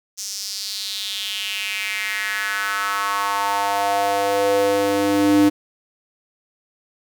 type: tone with high-pass filter sweep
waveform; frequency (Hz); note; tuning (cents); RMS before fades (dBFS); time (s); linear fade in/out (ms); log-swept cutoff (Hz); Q
square; 100.2; G2; +38; -21; 0.17-5.5; 20; 6000 to 290; 3.9
effects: none

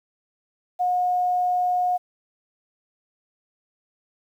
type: tone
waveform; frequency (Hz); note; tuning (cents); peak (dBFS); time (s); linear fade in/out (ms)
sine; 722; F#5; -43; -19; 0.79-1.98; 20
effects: 9-bit

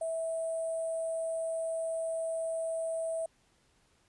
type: tone with sample-and-hold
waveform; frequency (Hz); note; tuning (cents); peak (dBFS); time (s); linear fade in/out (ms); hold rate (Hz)
sine; 654; E5; -14; -31; 0.01-3.26; 5; 8820
effects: pink hiss -69 dBFS RMS until 4.08 s + resampled to 24000 Hz

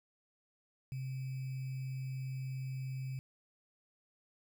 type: tone with sample-and-hold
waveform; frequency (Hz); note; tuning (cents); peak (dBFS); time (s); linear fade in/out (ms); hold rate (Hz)
sine; 131.5; C3; +9; -37; 0.92-3.19; 0; 2450
effects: none

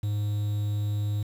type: tone with quantisation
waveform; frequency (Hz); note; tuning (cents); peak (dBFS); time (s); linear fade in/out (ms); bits
triangle; 103.83; G#2; 0; -23; 0.03-1.23; 5; 8
effects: none

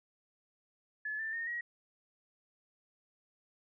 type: tone with pitch steps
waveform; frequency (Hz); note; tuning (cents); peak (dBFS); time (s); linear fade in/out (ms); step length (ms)
sine; 1717 / 1776.5 / 1838.1 / 1901.8; A6 / A6 / A#6 / A#6; -43 / +16 / -25 / +34; -35; 1.05-1.61; 5; 140
effects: none

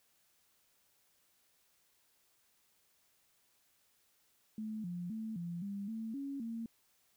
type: tone with pitch steps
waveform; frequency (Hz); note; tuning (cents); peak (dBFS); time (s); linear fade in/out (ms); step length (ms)
sine; 217 / 175.8 / 220.6 / 172 / 200.1 / 223.2 / 277.5 / 228.5; A3 / F3 / A3 / F3 / G3 / A3 / C#4 / A#3; -24 / +12 / +5 / -26 / +36 / +25 / +2 / -34; -38; 4.58-6.66; 2; 260
effects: white hiss -73 dBFS RMS until 7.16 s

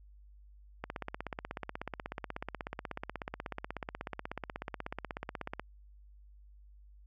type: click train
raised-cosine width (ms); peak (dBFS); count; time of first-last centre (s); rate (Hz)
0.5; -22; 79; 0.84-5.596; 16.4
effects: added 50 Hz sine -54 dBFS peak until 7.06 s

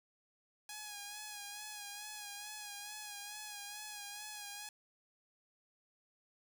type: tone with vibrato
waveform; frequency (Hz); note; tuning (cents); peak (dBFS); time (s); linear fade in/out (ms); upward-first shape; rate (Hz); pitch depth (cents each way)
5% pulse; 830.6; G#5; 0; -33; 0.69-4.69; 2; sine; 2.3; 39
effects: 10-bit

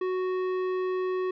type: tone with tanh clipping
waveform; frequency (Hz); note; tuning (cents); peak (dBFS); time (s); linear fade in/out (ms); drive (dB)
sine; 370; F#4; 0; -28; 0.01-1.31; 5; 13
effects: none

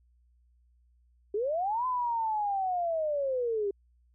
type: linear two-way sweep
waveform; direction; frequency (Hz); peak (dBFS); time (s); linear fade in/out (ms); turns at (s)
sine; up then down; 389.3 to 1025 to 389.3; -27; 1.34-3.71; 5; 1.86
effects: added 60 Hz sine -62 dBFS peak until 4.14 s

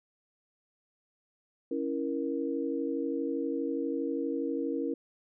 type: chord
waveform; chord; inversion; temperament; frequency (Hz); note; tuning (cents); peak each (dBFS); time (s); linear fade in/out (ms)
sine; A# diminished; first; equal with one note detuned; 277.2 / 329.6 / 470.8; C#4 / E4 / A#4; 0 / 0 / +17; -33 / -34 / -34; 1.71-4.94; 5
effects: none

